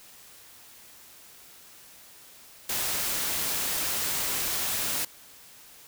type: noise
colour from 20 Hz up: white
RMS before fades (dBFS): -29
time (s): 2.69-5.05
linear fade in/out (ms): 5
effects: white hiss -51 dBFS RMS until 5.87 s